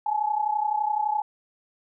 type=tone pair together; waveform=sine; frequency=839 / 870.8 Hz; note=G#5 / A5; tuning=+17 / -18 cents; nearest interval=minor second; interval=65 cents; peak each=-24 / -27 dBFS; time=0.06-1.22 s; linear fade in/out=5 ms; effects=none